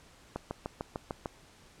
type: click train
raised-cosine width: 1 ms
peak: -20 dBFS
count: 7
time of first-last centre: 0.36-1.258 s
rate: 6.68 Hz
effects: pink hiss -58 dBFS RMS until 1.8 s + low-pass 9000 Hz 12 dB/octave